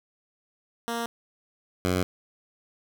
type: tone pair in turn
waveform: 10% pulse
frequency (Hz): 233.1 / 91.07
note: A#3 / F#2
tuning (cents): 0 / -27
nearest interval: octave + major third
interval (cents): 1627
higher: first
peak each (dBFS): -20 / -15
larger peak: second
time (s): 0.88-1.06 / 1.85-2.03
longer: neither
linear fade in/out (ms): 0
effects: none